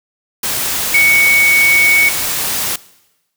sine tone in noise, 2230 Hz, C#7, 10 cents sharp, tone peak -7 dBFS, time 0.94-2.09 s, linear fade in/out 5 ms, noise white, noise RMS -18 dBFS, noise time 0.43-2.76 s, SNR +8 dB, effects noise-tail reverb RT60 1.0 s tail -20 dB re dry

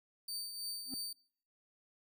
sawtooth tone with tremolo, 4600 Hz, D8, 37 cents flat, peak -35 dBFS, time 0.28-1.13 s, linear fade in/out 5 ms, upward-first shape triangle, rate 3.1 Hz, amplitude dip 55%
triangle tone with exponential growth, 261.6 Hz, C4, in tune, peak -36 dBFS, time 0.85-0.94 s, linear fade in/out 0 ms, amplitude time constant 19 ms
effects noise-tail reverb RT60 0.6 s tail -24 dB re dry

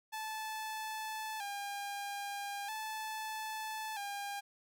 sawtooth tone with vibrato, 838 Hz, G#5, 15 cents sharp, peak -35 dBFS, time 0.12-4.41 s, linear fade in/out 20 ms, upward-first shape square, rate 0.39 Hz, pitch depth 68 cents each way, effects none

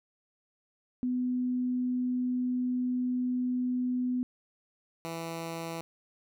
sine / 10% pulse tone pair in turn, 250 / 165.47 Hz, B3 / E3, +21 / +7 cents, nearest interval perfect fifth, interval 714 cents, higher first, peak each -27 dBFS, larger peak neither, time 1.03-4.23 / 5.05-5.81 s, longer first, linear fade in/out 0 ms, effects none

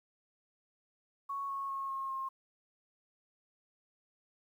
sine tone with pitch steps, 1108.7 / 1098.5 / 1088.4 / 1078.4 / 1068.5 Hz, C#6 / C#6 / C#6 / C#6 / C6, 0 / -16 / -32 / -48 / +36 cents, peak -35 dBFS, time 1.29-2.29 s, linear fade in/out 10 ms, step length 200 ms, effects 11-bit

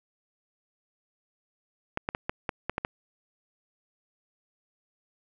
clicks, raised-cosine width 0.5 ms, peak -13 dBFS, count 8, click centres 1.974 / 2.089 / 2.149 / 2.295 / 2.492 / 2.696 / 2.781 / 2.849 s, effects none

